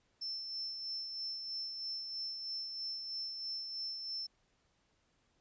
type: tone with tremolo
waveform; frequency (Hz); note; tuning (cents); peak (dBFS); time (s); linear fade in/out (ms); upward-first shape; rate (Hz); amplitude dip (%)
sine; 5330; E8; +18; -37; 0.21-4.27; 10; sine; 3.1; 40
effects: pink hiss -75 dBFS RMS until 5.4 s + resampled to 16000 Hz